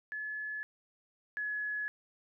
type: tone pair in turn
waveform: sine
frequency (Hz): 1713 / 1695.3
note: A6 / G#6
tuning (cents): -47 / +35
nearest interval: unison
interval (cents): 18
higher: first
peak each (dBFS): -36 / -33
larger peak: second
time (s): 0.12-0.63 / 1.37-1.88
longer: neither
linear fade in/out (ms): 0
effects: none